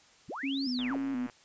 sine linear two-way sweep, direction up then down, 43.65 to 5470 to 56.3 Hz, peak -36 dBFS, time 0.28-0.98 s, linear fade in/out 20 ms, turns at 0.7 s
sine tone with vibrato, 261.3 Hz, C4, 2 cents flat, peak -30 dBFS, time 0.43-1.27 s, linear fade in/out 10 ms, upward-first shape square, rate 2.1 Hz, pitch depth 77 cents each way
click train, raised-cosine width 0.5 ms, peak -31 dBFS, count 62, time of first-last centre 0.79-1.298 s, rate 120 Hz
effects white hiss -60 dBFS RMS until 1.44 s + resampled to 16000 Hz

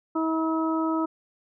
harmonic tone, 321.4 Hz, E4, 44 cents flat, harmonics 1 / 2 / 3 / 4, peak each -24 / -33 / -32 / -31 dBFS, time 0.15-1.06 s, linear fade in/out 10 ms, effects none

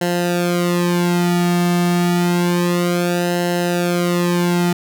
sawtooth tone with flanger, 175.3 Hz, F3, 7 cents sharp, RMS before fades -17 dBFS, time 0.01-4.73 s, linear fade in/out 5 ms, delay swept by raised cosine 0.85 to 2.05 ms, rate 0.29 Hz, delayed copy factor -1, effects none

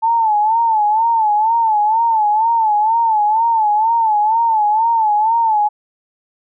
sine tone with vibrato, 880 Hz, A5, in tune, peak -11 dBFS, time 0.02-5.69 s, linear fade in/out 20 ms, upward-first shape sine, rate 2.1 Hz, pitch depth 97 cents each way, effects none

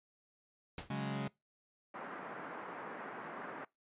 pink noise with exponential decay, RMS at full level -40 dBFS, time 0.78-0.95 s, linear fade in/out 1 ms, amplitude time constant 36 ms
sawtooth chord, C# suspended fourth, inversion none, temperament equal, 138.59 / 185 / 207.7 Hz, C#3 / F#3 / G#3, 0 / 0 / 0 cents, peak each -35 / -40 / -36 dBFS, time 0.9-1.28 s, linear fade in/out 5 ms
white band-pass noise, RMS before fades -46 dBFS, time 1.94-3.65 s, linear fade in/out 5 ms, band 170 to 1600 Hz, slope 24 dB/octave
effects noise-tail reverb RT60 0.2 s tail -23 dB re dry + resampled to 8000 Hz

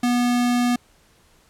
square tone, 243.6 Hz, B3, 24 cents flat, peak -18 dBFS, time 0.03-0.76 s, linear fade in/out 5 ms, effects pink hiss -57 dBFS RMS until 1.49 s + low-pass 12000 Hz 12 dB/octave

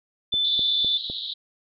sine tone, 3520 Hz, A7, in tune, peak -20 dBFS, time 0.32-0.98 s, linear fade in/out 10 ms
click train, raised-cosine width 2 ms, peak -23 dBFS, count 4, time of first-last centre 0.34-1.099 s, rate 3.95 Hz
white band-pass noise, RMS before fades -32 dBFS, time 0.44-1.34 s, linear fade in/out 10 ms, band 3400 to 4100 Hz, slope 96 dB/octave
effects none

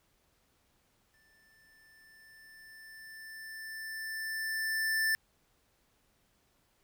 square tone with exponential growth, 1769 Hz, A6, 9 cents sharp, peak -27 dBFS, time 1.14-5.15 s, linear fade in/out 0 ms, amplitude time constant 870 ms, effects pink hiss -72 dBFS RMS until 6.83 s

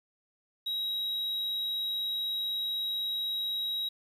sine tone, 3834 Hz, A#7, 48 cents sharp, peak -27 dBFS, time 0.66-3.89 s, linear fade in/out 10 ms, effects tanh soft clip ceiling -29 dBFS + 10-bit

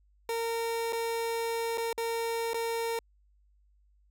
30% pulse tone with dropouts, 460 Hz, A#4, 23 cents flat, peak -27 dBFS, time 0.29-2.99 s, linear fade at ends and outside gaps 2 ms, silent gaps 0.925-0.93 / 1.775-1.78 / 1.929-1.978 / 2.534-2.543 s, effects added 50 Hz sine -62 dBFS peak until 4.1 s

